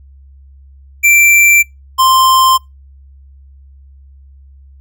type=tone pair in turn; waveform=square; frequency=2349 / 1046.4 Hz; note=D7 / C6; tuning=0 / 0 cents; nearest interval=octave + major second; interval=1400 cents; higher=first; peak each=-6 / -7 dBFS; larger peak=first; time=1.03-1.63 / 1.98-2.58 s; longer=neither; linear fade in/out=20 ms; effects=noise-tail reverb RT60 0.2 s tail -26 dB re dry + added 68 Hz sine -37 dBFS peak until 4.8 s